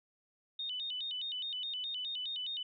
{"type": "tone with vibrato", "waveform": "sine", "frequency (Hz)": 3322, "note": "G#7", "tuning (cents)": 0, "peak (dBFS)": -36, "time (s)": [0.59, 2.63], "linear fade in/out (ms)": 5, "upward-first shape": "square", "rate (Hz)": 4.8, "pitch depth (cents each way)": 180, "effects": []}